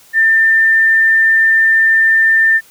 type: tone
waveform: sine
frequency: 1793 Hz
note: A6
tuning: 32 cents sharp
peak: -7 dBFS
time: 0.13-2.61 s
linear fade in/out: 50 ms
effects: white hiss -45 dBFS RMS until 2.7 s